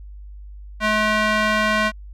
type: tone with band-pass filter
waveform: square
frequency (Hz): 214.3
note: A3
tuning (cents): -45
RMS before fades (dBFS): -19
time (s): 0.8-1.92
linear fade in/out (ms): 50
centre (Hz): 1700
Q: 1.1
effects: added 50 Hz sine -35 dBFS peak until 2.13 s